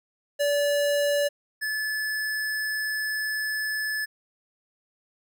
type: tone pair in turn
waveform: square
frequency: 577 / 1729 Hz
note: D5 / A6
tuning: -31 / -31 cents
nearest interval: octave + perfect fifth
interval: 1900 cents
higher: second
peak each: -22 / -27 dBFS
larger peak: first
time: 0.39-1.29 / 1.61-4.06 s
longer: second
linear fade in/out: 20 ms
effects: none